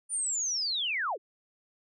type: linear sweep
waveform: sine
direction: down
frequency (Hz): 9397 to 311.1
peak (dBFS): -28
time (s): 0.09-1.18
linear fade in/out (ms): 50
effects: none